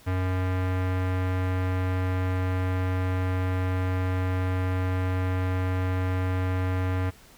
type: tone with low-pass filter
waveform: square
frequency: 92.4 Hz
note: F#2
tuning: 2 cents flat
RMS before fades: -26 dBFS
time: 0.06-7.11 s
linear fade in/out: 20 ms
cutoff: 2000 Hz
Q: 1.3
effects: pink hiss -53 dBFS RMS until 7.37 s